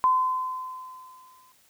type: tone with exponential decay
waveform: sine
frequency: 1025 Hz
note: C6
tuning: 36 cents flat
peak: -16 dBFS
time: 0.04-1.52 s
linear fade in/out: 0 ms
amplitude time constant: 320 ms
effects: white hiss -61 dBFS RMS until 1.69 s